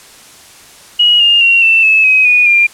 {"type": "tone with pitch steps", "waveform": "sine", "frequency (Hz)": [2901, 2823, 2748, 2674, 2602, 2533, 2465, 2399], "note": ["F#7", "F7", "F7", "E7", "E7", "D#7", "D#7", "D7"], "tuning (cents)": [-35, 18, -29, 24, -23, 30, -17, 36], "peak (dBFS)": -5, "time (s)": [0.99, 2.67], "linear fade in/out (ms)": 10, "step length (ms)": 210, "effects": ["white hiss -38 dBFS RMS until 2.73 s", "low-pass 10000 Hz 12 dB/octave"]}